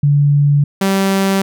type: tone pair in turn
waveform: sine / sawtooth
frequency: 144.1 / 194.19 Hz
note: D3 / G3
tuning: -33 / -16 cents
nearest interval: perfect fourth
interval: 517 cents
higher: second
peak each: -8 dBFS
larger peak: neither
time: 0.03-0.64 / 0.81-1.42 s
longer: neither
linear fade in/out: 5 ms
effects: none